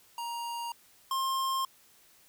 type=tone pair in turn; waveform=square; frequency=940 / 1062.5 Hz; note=A#5 / C6; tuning=+14 / +26 cents; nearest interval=major second; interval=212 cents; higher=second; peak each=-35 / -29 dBFS; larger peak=second; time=0.18-0.72 / 1.11-1.65 s; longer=neither; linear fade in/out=2 ms; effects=white hiss -61 dBFS RMS until 2.28 s